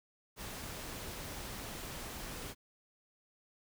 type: noise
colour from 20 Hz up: pink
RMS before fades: -44 dBFS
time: 0.36-2.55 s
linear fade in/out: 50 ms
effects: none